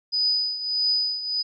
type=tone with tremolo; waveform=sine; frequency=4978 Hz; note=D#8; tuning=in tune; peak=-18 dBFS; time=0.12-1.43 s; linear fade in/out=20 ms; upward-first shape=triangle; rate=1.6 Hz; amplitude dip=75%; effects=none